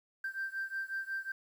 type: beating tone pair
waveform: sine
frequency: 1568 / 1573.5 Hz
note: G6 / G6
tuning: 0 / +6 cents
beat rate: 5.5 Hz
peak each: -37 / -38 dBFS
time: 0.24-1.32 s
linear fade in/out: 5 ms
effects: tanh soft clip ceiling -30 dBFS + 10-bit